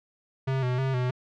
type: tone with vibrato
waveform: square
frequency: 129.3 Hz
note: C3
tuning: 20 cents flat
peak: -25 dBFS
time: 0.47-1.11 s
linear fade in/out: 10 ms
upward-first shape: square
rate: 3.2 Hz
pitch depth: 52 cents each way
effects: low-pass 3000 Hz 12 dB/octave